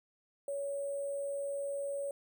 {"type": "tone with sample-and-hold", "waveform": "sine", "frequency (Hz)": 560, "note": "C#5", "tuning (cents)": 18, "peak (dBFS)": -34, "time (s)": [0.48, 2.11], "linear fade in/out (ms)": 2, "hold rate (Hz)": 8820, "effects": []}